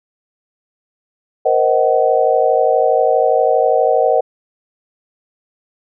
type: chord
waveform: sine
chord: C half-diminished seventh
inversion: third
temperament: just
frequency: 470.9 / 523.3 / 627.9 / 753.5 Hz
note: Bb4 / C5 / Eb5 / Gb5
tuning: +18 / 0 / +16 / +31 cents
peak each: -16 dBFS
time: 1.45-4.21 s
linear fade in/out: 10 ms
effects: none